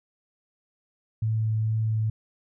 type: tone with vibrato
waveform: sine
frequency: 110 Hz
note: A2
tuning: in tune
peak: -22 dBFS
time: 1.22-2.1 s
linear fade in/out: 5 ms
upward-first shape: triangle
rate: 2.2 Hz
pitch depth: 10 cents each way
effects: none